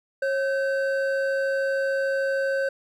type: tone pair together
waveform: triangle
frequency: 544 / 1538.7 Hz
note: C#5 / G6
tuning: -33 / -33 cents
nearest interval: octave + tritone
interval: 1800 cents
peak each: -21 / -27 dBFS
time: 0.22-2.69 s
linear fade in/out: 5 ms
effects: none